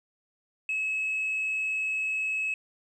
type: tone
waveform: sine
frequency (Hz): 2579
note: E7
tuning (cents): -39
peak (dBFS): -25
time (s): 0.69-2.54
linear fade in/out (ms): 2
effects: tanh soft clip ceiling -24 dBFS + 11-bit